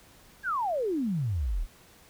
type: exponential sweep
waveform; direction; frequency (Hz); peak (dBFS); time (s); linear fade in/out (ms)
sine; down; 1681 to 32.7; -26; 0.43-1.67; 50
effects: pink hiss -56 dBFS RMS until 2.09 s